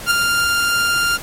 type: tone with ADSR envelope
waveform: sawtooth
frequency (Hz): 1396.9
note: F6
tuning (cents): 0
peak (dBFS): -6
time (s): 0.06-1.18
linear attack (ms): 50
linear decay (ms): 5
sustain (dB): -5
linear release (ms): 29
effects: pink hiss -32 dBFS RMS until 1.22 s + MP3 64 kbps